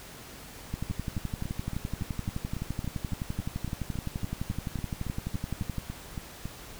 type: two click trains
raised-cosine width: 5 ms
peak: -22 / -19 dBFS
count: 21 / 60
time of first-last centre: 0.9-6.456 / 0.74-5.783 s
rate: 3.6 / 11.7 Hz
effects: pink hiss -46 dBFS RMS until 6.79 s